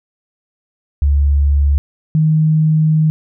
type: tone pair in turn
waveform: sine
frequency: 71.3 / 156.23 Hz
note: C#2 / D#3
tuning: +49 / +7 cents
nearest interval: octave + major second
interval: 1358 cents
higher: second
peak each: -9 dBFS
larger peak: neither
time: 1.02-1.78 / 2.15-3.1 s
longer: second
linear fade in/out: 0 ms
effects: none